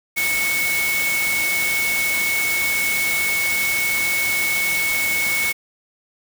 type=tone in noise; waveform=sine; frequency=2208 Hz; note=C#7; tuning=7 cents flat; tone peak=-19 dBFS; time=0.16-5.53 s; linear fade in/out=20 ms; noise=white; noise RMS=-25 dBFS; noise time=0.16-5.53 s; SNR=+3 dB; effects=none